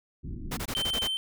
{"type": "low-pass noise", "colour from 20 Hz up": "pink", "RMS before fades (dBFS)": -37, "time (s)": [0.23, 0.62], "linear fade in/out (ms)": 20, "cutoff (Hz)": 320, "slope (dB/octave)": 48}
{"type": "noise bursts", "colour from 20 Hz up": "pink", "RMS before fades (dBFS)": -33, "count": 7, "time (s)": [0.51, 1.077], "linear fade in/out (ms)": 10, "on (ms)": 63, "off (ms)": 21}
{"type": "tone", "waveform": "triangle", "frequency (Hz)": 3100, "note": "G7", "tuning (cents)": -20, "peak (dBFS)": -26, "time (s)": [0.75, 1.17], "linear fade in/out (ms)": 0}
{"effects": []}